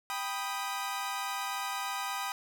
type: chord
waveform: sawtooth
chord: G augmented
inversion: none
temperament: equal with one note detuned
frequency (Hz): 788.5 / 987.8 / 1244.5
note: G5 / B5 / D#6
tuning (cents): +10 / 0 / 0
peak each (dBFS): -34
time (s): 0.1-2.32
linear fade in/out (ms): 0
effects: none